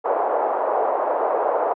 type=band-pass noise; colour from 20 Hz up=pink; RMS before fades=-21 dBFS; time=0.04-1.74 s; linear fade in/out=20 ms; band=490 to 910 Hz; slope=24 dB/octave; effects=high-pass 300 Hz 12 dB/octave